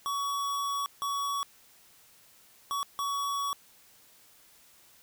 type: tone bursts at uneven times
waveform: square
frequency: 1126 Hz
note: C#6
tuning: 27 cents sharp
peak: -30 dBFS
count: 4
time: 0.06-0.86 / 1.02-1.43 / 2.71-2.83 / 2.99-3.53 s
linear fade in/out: 0 ms
effects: white hiss -59 dBFS RMS until 5.02 s